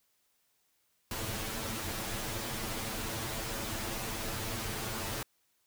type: noise with comb filter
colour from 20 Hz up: pink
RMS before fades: -37 dBFS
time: 1.11-5.23 s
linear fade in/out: 2 ms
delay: 9 ms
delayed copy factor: +0.9
effects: white hiss -74 dBFS RMS until 5.66 s